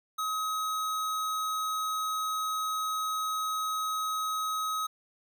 square tone, 1270 Hz, D#6, 35 cents sharp, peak -30 dBFS, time 0.18-4.87 s, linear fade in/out 10 ms, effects none

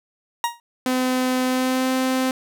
40% pulse tone with exponential decay, 943 Hz, A#5, 20 cents sharp, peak -15 dBFS, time 0.44-0.6 s, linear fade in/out 1 ms, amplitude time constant 34 ms
sawtooth tone with pitch glide, 255.3 to 259.5 Hz, C4 to C4, -42 to -14 cents, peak -15 dBFS, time 0.86-2.31 s, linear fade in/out 2 ms, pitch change +28 cents, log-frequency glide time 1.45-1.9 s
effects none

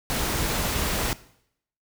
pink noise, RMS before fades -26 dBFS, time 0.1-1.13 s, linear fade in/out 0 ms, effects noise-tail reverb RT60 0.7 s tail -18 dB re dry

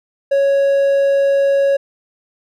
triangle tone, 554.4 Hz, C#5, in tune, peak -9 dBFS, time 0.31-1.77 s, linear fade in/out 10 ms, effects none

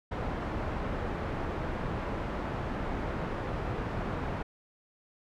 pink low-pass noise, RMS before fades -34 dBFS, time 0.11-4.43 s, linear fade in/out 10 ms, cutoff 1400 Hz, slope 12 dB/octave, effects none

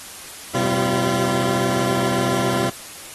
15% pulse tone cluster, 126.8 / 193.8 / 342.1 Hz, B2 / G3 / F4, +46 / -20 / -36 cents, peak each -18 dBFS, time 0.54-2.7 s, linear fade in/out 10 ms, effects white hiss -37 dBFS RMS until 3.14 s + AAC 32 kbps

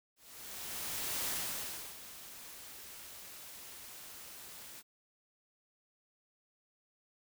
white noise with ADSR envelope, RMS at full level -36 dBFS, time 0.16-4.83 s, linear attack 1100 ms, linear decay 690 ms, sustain -14 dB, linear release 42 ms, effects none

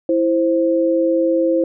sine tone pair together, 330.5 / 524.6 Hz, E4 / C5, +5 / +4 cents, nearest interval minor sixth, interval 799 cents, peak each -16 dBFS, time 0.09-1.64 s, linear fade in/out 2 ms, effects none

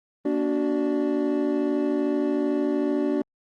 triangle tone cluster, 237.5 / 290.8 / 373.3 / 589 Hz, A#3 / D4 / F#4 / D5, +33 / -17 / +15 / +5 cents, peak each -28 / -22 / -25 / -30 dBFS, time 0.25-3.22 s, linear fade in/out 5 ms, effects Opus 24 kbps

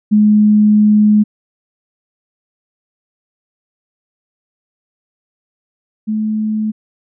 sine tone pair in turn, 210.8 / 215.6 Hz, G#3 / A3, +26 / -35 cents, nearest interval unison, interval 39 cents, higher second, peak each -6 / -14 dBFS, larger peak first, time 0.11-1.24 / 6.07-6.72 s, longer first, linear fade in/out 20 ms, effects none

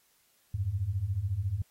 sine beating tone pair, 88.2 / 102.2 Hz, F2 / G#2, +18 / -27 cents, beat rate 14 Hz, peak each -33 / -30 dBFS, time 0.54-1.62 s, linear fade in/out 5 ms, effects white hiss -68 dBFS RMS until 1.7 s + AAC 48 kbps

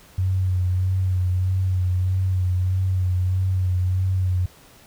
sine tone with vibrato, 92.4 Hz, F#2, 2 cents flat, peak -18 dBFS, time 0.18-4.46 s, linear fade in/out 5 ms, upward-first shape sine, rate 1.6 Hz, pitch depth 31 cents each way, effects pink hiss -50 dBFS RMS until 4.86 s

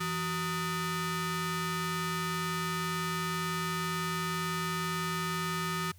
sawtooth ring-modulated tone, 542 Hz, C#5, 39 cents flat, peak -24 dBFS, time 0-5.92 s, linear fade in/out 10 ms, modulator 708 Hz, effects added 88 Hz sine -52 dBFS peak until 5.98 s + white hiss -64 dBFS RMS until 5.98 s

